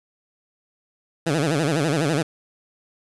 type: tone with vibrato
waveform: 15% pulse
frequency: 152.3 Hz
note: D#3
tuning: 37 cents flat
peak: -13 dBFS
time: 1.26-2.23 s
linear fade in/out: 10 ms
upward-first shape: sine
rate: 12 Hz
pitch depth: 180 cents each way
effects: resampled to 24000 Hz + 8-bit